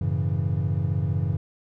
triangle chord, F# minor seventh, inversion none, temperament equal with one note detuned, 94.5 / 110 / 138.59 / 164.81 Hz, F#2 / A2 / C#3 / E3, +37 / 0 / 0 / 0 cents, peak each -24 / -27 / -25 / -28 dBFS, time 0.01-1.37 s, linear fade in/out 5 ms, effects none

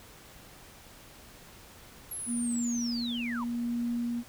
sine linear sweep, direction down, 11400 to 876 Hz, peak -35 dBFS, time 2.11-3.44 s, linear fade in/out 5 ms
sine tone with tremolo, 237.7 Hz, A#3, 34 cents sharp, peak -28 dBFS, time 2.26-4.24 s, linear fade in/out 50 ms, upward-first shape sine, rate 0.78 Hz, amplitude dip 35%
effects pink hiss -52 dBFS RMS until 4.28 s

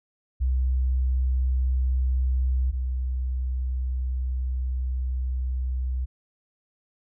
sine tone pair in turn, 64 / 63.56 Hz, C2 / C2, -38 / -50 cents, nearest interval unison, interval 12 cents, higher first, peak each -20 / -24 dBFS, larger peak first, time 0.4-2.72 / 2.72-6.06 s, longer second, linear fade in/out 20 ms, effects none

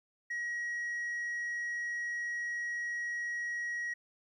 sine tone, 1903 Hz, A#6, 35 cents sharp, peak -31 dBFS, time 0.3-3.94 s, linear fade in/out 10 ms, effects tanh soft clip ceiling -33 dBFS + 12-bit

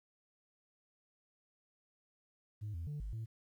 sine tone with pitch steps, 105.4 / 83.5 / 147.6 / 51.7 / 112 Hz, G#2 / E2 / D3 / G#1 / A2, +26 / +23 / +9 / -7 / +31 cents, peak -37 dBFS, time 2.61-3.26 s, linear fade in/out 20 ms, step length 130 ms, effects tanh soft clip ceiling -37 dBFS + 12-bit

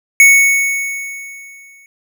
square tone with exponential decay, 2217 Hz, C#7, in tune, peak -3 dBFS, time 0.2-1.86 s, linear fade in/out 1 ms, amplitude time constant 360 ms, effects none

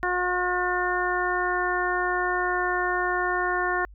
harmonic tone, 360.1 Hz, F#4, 47 cents flat, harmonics 1 / 2 / 3 / 4 / 5, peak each -29 / -29 / -29 / -29 / -29 dBFS, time 0.03-3.85 s, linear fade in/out 0 ms, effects added 50 Hz sine -44 dBFS peak until 3.94 s

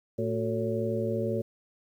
harmonic tone with a mistuned harmonic, 112.1 Hz, A2, 33 cents sharp, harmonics 1 / 2 / 3 / 4 / 5, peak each -33 / -33 / -33 / -33 / -33 dBFS, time 0.18-1.42 s, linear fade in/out 10 ms, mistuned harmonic 3, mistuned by +150 cents, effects 10-bit

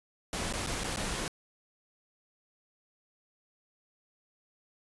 pink noise with dropouts, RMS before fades -34 dBFS, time 0.33-1.28 s, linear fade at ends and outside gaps 1 ms, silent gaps 0.526-0.536 / 0.664-0.671 / 0.836-0.842 / 0.961-0.971 s, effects resampled to 24000 Hz

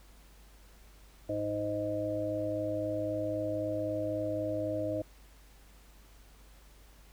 harmonic tone with a mistuned harmonic, 103.83 Hz, G#2, in tune, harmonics 1 / 3 / 5 / 6, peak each -40 / -36 / -37 / -34 dBFS, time 1.29-5.02 s, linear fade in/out 5 ms, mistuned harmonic 1, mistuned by +40 cents, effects added 50 Hz sine -55 dBFS peak until 7.12 s + pink hiss -61 dBFS RMS until 7.12 s

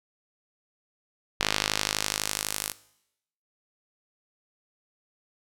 sawtooth tone with band-pass filter sweep, 52 Hz, G#1, 3 cents sharp, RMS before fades -30 dBFS, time 1.4-2.72 s, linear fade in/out 5 ms, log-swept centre 3700 to 11000 Hz, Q 0.86, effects noise-tail reverb RT60 0.8 s tail -19 dB re dry

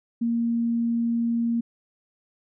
sine tone, 233.1 Hz, A#3, in tune, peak -21 dBFS, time 0.21-1.61 s, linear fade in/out 10 ms, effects none

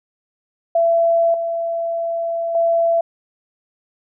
sine tone with level steps, 671 Hz, E5, 31 cents sharp, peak -12 / -19 / -13 dBFS, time 0.75-3.01 s, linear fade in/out 5 ms, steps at 1.34 / 2.55 s, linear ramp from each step 2 ms, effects none

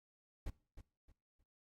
brown noise with echo, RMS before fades -40 dBFS, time 0.46-0.5 s, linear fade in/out 5 ms, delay 310 ms, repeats 3, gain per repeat -11 dB, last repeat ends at 1.43 s, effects noise-tail reverb RT60 0.4 s tail -20 dB re dry + MP3 64 kbps

